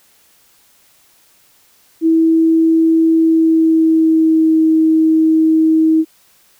sine tone with pitch glide, 325 to 318.5 Hz, E4 to D#4, -24 to +41 cents, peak -8 dBFS, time 2.01-6.05 s, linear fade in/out 50 ms, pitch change -35 cents, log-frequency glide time 3.15-4.62 s, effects white hiss -52 dBFS RMS until 6.59 s

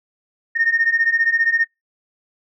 sine beating tone pair, 1825 / 1840 Hz, A#6 / A#6, -37 / -23 cents, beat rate 15 Hz, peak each -18 / -16 dBFS, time 0.55-1.65 s, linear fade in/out 20 ms, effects noise-tail reverb RT60 0.2 s tail -26 dB re dry + tanh soft clip ceiling -7 dBFS

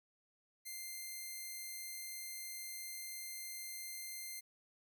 5% pulse tone, 2093 Hz, C7, in tune, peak -34 dBFS, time 0.65-4.41 s, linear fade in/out 20 ms, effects none

